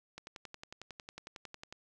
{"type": "click train", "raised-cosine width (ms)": 0.2, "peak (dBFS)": -28, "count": 18, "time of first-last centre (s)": [0.18, 1.725], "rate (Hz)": 11, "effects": []}